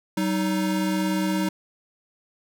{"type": "tone pair together", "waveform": "square", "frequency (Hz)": [190.2, 311.4], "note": ["F#3", "D#4"], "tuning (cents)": [48, 2], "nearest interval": "major sixth", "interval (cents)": 854, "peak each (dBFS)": [-25, -26], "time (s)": [0.17, 1.49], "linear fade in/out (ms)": 5, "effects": []}